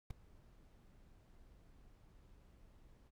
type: noise with ADSR envelope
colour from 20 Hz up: brown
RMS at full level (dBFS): -40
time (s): 0.1-3.11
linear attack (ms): 7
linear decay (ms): 6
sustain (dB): -23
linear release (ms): 39
effects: none